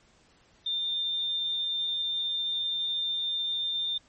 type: tone with amplitude modulation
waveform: sine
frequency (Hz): 3603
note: A7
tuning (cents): +40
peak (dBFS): -26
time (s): 0.66-3.98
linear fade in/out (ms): 5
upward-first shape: sine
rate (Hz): 166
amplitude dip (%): 25
effects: pink hiss -62 dBFS RMS until 4.08 s + MP3 32 kbps